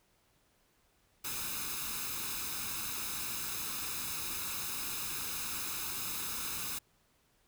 white noise with comb filter, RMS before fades -38 dBFS, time 1.24-6.79 s, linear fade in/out 10 ms, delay 0.78 ms, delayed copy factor +0.65, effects pink hiss -71 dBFS RMS until 7.47 s

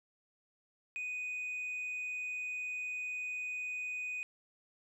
sine tone with tanh clipping, 2489 Hz, D#7, in tune, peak -37 dBFS, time 0.96-4.23 s, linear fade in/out 0 ms, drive 1 dB, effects none

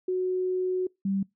sine tone pair in turn, 368.6 / 195.26 Hz, F#4 / G3, -7 / -7 cents, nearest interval major seventh, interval 1100 cents, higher first, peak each -24 dBFS, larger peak neither, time 0.08-0.87 / 1.05-1.23 s, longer first, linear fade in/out 5 ms, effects noise-tail reverb RT60 0.2 s tail -25 dB re dry

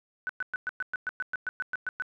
sine tone bursts, 1500 Hz, F#6, 23 cents sharp, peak -28 dBFS, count 14, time 0.27-2.022 s, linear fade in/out 0 ms, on 23 ms, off 110 ms, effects none

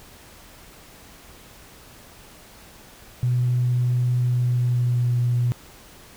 sine tone with pitch glide, 123.47 to 121.49 Hz, B2 to B2, 0 to -28 cents, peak -17 dBFS, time 3.23-5.52 s, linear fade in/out 0 ms, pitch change -28 cents, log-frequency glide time 4.24-5.26 s, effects tanh soft clip ceiling -13 dBFS + pink hiss -47 dBFS RMS until 6.16 s

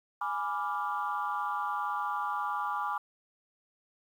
sine chord, G# diminished seventh, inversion none, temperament equal, 830.6 / 987.8 / 1174.7 / 1396.9 Hz, G#5 / B5 / D6 / F6, 0 / 0 / 0 / 0 cents, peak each -35 / -36 / -33 / -39 dBFS, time 0.21-2.98 s, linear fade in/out 5 ms, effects tanh soft clip ceiling -21 dBFS + 10-bit

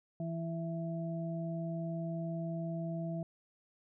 harmonic tone, 165.7 Hz, E3, 9 cents sharp, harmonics 1 / 2 / 4, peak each -36 / -45 / -42 dBFS, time 0.2-3.23 s, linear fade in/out 2 ms, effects none

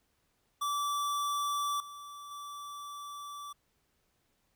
square tone with level steps, 1160 Hz, D6, 22 cents flat, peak -31 / -45 / -42 dBFS, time 0.61-3.53 s, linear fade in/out 10 ms, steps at 1.8 / 2.31 s, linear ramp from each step 2 ms, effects pink hiss -75 dBFS RMS until 4.55 s

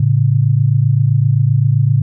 sine tone pair together, 111.69 / 139.4 Hz, A2 / C#3, +26 / +10 cents, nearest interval major third, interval 384 cents, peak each -12 dBFS, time 0-2.02 s, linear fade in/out 5 ms, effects none

